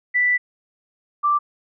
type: tone pair in turn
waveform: sine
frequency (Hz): 1975.5 / 1174.6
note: B6 / D6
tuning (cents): 0 / 0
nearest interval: major sixth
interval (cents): 900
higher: first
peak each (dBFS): -15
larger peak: neither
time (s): 0.14-0.38 / 1.23-1.39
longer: first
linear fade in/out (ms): 20
effects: none